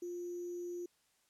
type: tone with sample-and-hold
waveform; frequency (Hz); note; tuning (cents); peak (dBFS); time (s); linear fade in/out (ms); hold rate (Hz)
sine; 351.1; F4; +9; -39; 0.02-0.86; 5; 6300
effects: white hiss -74 dBFS RMS until 1.29 s + low-pass 11000 Hz 12 dB/octave